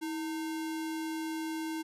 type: tone with sample-and-hold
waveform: sine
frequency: 320.4 Hz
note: E4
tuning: 49 cents flat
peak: -33 dBFS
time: 0.01-1.83 s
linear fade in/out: 20 ms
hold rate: 1225 Hz
effects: resampled to 32000 Hz